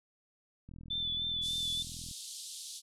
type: click train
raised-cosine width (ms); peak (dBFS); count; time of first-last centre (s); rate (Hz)
5; -37; 60; 0.69-2.112; 41.5
type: tone with vibrato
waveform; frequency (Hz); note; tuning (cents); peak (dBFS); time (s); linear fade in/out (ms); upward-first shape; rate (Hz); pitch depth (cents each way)
sine; 3510; A7; -5; -32; 0.9-1.83; 10; sine; 3.4; 29
type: band-pass noise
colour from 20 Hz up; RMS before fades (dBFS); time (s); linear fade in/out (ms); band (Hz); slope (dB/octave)
pink; -45; 1.41-2.82; 50; 3400 to 11000; 48
effects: none